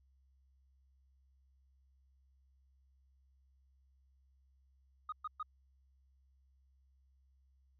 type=tone bursts; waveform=sine; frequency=1244 Hz; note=D#6; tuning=1 cent flat; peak=-36 dBFS; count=3; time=5.09-5.429 s; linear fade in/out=5 ms; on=33 ms; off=120 ms; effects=tanh soft clip ceiling -35 dBFS + added 66 Hz sine -67 dBFS peak until 7.79 s